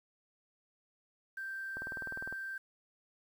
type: tone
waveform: sine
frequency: 1568 Hz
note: G6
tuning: in tune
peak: -38 dBFS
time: 1.37-2.58 s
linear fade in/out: 5 ms
type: click train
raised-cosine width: 1 ms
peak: -31 dBFS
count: 12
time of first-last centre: 1.77-2.326 s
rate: 19.8 Hz
effects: 10-bit